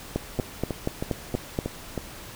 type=two click trains; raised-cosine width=2 ms; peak=-11 / -14 dBFS; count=7 / 6; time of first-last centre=0.16-1.589 / 0.39-1.977 s; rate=4.2 / 3.15 Hz; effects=pink hiss -42 dBFS RMS until 2.35 s